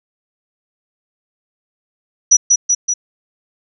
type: tone with echo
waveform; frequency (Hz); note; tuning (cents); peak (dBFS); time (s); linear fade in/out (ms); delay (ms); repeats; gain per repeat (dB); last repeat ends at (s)
sine; 5870; F#8; -15; -4; 2.31-2.37; 10; 190; 3; -3; 2.94
effects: none